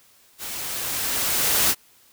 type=noise with level ramp; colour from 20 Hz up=white; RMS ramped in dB=-33 to -18 dBFS; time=0.38-1.75 s; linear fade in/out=50 ms; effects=white hiss -56 dBFS RMS until 2.12 s